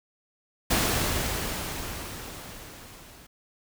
pink noise with level ramp, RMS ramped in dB -23 to -50 dBFS, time 0.7-3.27 s, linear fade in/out 10 ms, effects none

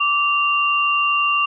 sine tone pair together, 1167 / 2776 Hz, D6 / F7, -11 / -11 cents, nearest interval octave + minor third, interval 1500 cents, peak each -18 dBFS, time 0-1.46 s, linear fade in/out 10 ms, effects none

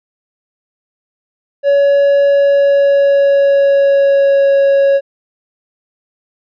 triangle tone with pitch glide, 563 to 553.6 Hz, C#5 to C#5, +27 to -2 cents, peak -5 dBFS, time 1.63-5.01 s, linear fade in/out 50 ms, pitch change -29 cents, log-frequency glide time 2.28-4.54 s, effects resampled to 11025 Hz

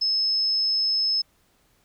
sine tone, 5200 Hz, E8, 24 cents flat, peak -20 dBFS, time 0.01-1.22 s, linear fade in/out 10 ms, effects pink hiss -64 dBFS RMS until 1.84 s

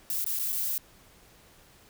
violet noise with dropouts, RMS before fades -30 dBFS, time 0.1-0.78 s, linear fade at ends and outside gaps 1 ms, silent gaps 0.244-0.263 / 0.39-0.395 / 0.522-0.526 s, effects pink hiss -57 dBFS RMS until 1.89 s

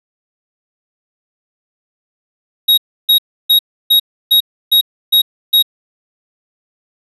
square tone bursts, 3789 Hz, A#7, 27 cents sharp, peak -7 dBFS, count 8, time 2.68-5.626 s, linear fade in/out 10 ms, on 97 ms, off 310 ms, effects resampled to 32000 Hz

